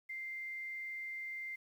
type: tone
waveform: sine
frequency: 2093 Hz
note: C7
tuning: in tune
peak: -40 dBFS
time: 0.09-1.56 s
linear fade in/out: 10 ms
effects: 11-bit